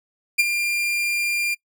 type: tone with ADSR envelope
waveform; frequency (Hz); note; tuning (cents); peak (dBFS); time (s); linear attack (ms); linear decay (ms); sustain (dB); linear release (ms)
40% pulse; 2395; D7; +33; -11; 0.38-1.55; 16; 28; -9; 17
effects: noise-tail reverb RT60 0.1 s tail -22 dB re dry